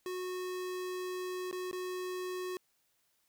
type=tone with dropouts; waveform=square; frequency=366.1 Hz; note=F#4; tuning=18 cents flat; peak=-37 dBFS; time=0.06-2.57 s; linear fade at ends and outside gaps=1 ms; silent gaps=1.513-1.527 / 1.713-1.729 s; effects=white hiss -75 dBFS RMS until 3.28 s